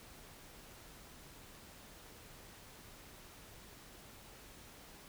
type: silence
effects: pink hiss -56 dBFS RMS until 5.08 s